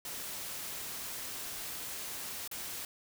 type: noise with dropouts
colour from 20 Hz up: white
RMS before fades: -41 dBFS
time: 0.05-2.85 s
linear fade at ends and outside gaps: 2 ms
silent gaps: 2.477-2.513 s
effects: none